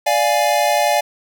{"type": "chord", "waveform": "square", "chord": "D diminished", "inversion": "none", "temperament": "equal", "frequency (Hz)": [587.3, 698.5, 830.6], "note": ["D5", "F5", "Ab5"], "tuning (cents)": [0, 0, 0], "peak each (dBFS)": -19, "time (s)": [0.06, 1.01], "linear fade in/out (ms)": 10, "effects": []}